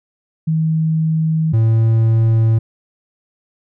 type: tone pair in turn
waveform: sine / triangle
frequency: 159.3 / 112.64 Hz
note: D#3 / A2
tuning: +41 / +41 cents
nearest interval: tritone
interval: 600 cents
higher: first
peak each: -13 / -8 dBFS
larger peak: second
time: 0.47-1.53 / 1.53-2.59 s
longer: neither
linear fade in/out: 10 ms
effects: none